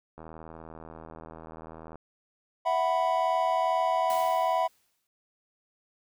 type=click train; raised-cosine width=1 ms; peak=-30 dBFS; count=144; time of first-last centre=0.18-1.956 s; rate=80.5 Hz
type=chord; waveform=triangle; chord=E suspended second; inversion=none; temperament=just; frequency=659.3 / 741.7 / 988.9 Hz; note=E5 / F#5 / B5; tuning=0 / +4 / +2 cents; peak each=-26 dBFS; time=2.65-4.68 s; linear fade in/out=20 ms
type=noise with exponential decay; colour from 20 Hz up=white; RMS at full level=-40 dBFS; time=4.1-5.07 s; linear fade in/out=1 ms; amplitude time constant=210 ms
effects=none